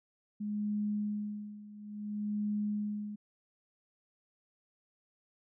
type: tone with tremolo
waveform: sine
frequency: 208.6 Hz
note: G#3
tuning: 8 cents sharp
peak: -30 dBFS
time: 0.4-3.16 s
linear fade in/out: 10 ms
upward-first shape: sine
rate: 0.58 Hz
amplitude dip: 85%
effects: none